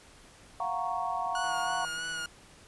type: chord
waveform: sine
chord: Gb major seventh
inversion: third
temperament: equal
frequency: 698.5 / 740 / 932.3 / 1108.7 Hz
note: F5 / Gb5 / Bb5 / Db6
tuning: 0 / 0 / 0 / 0 cents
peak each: -35 dBFS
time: 0.6-1.85 s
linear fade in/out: 2 ms
type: tone with vibrato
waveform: sawtooth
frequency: 1450 Hz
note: F#6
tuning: 35 cents flat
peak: -30 dBFS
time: 1.35-2.26 s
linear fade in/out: 2 ms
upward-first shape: sine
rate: 3.1 Hz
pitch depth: 31 cents each way
type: click train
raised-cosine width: 0.5 ms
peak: -35 dBFS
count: 134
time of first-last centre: 1.44-2.256 s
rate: 163 Hz
effects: pink hiss -55 dBFS RMS until 2.67 s + resampled to 24000 Hz